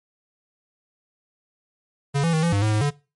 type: tone with pitch steps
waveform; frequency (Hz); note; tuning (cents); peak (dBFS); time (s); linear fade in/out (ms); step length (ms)
square; 140.9 / 166.8 / 158.4 / 169.6 / 100.4 / 107.7 / 106.8 / 144.5; C#3 / E3 / D#3 / E3 / G2 / A2 / G#2 / D3; +29 / +21 / +31 / +50 / +42 / -37 / +49 / -28; -19; 2.14-2.908; 20; 96
effects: noise-tail reverb RT60 0.3 s tail -21 dB re dry + MP3 48 kbps